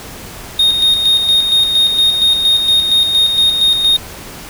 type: tone with tremolo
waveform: triangle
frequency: 3706 Hz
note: A#7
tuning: 11 cents flat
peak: -6 dBFS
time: 0.59-3.97 s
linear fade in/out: 5 ms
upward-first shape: square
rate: 4.3 Hz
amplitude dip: 45%
effects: pink hiss -31 dBFS RMS until 4.49 s